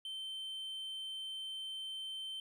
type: tone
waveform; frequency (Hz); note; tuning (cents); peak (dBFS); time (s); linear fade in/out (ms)
triangle; 3100; G7; -20; -39; 0.05-2.4; 2
effects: none